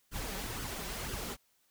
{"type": "noise with flanger", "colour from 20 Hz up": "pink", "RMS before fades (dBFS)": -39, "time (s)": [0.11, 1.37], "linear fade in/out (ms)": 50, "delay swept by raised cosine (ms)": [0.61, 5.21], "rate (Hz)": 2, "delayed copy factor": 0.6, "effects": ["white hiss -72 dBFS RMS until 1.7 s"]}